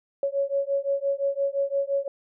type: beating tone pair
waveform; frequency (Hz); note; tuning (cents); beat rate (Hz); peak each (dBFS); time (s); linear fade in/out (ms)
sine; 553 / 558.8; C#5 / C#5; -4 / +14; 5.8; -26; 0.23-2.08; 2
effects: none